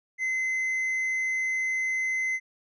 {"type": "tone with tanh clipping", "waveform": "triangle", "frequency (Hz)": 2053, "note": "C7", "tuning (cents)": -33, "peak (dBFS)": -26, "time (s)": [0.18, 2.4], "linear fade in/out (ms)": 50, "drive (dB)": 8, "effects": []}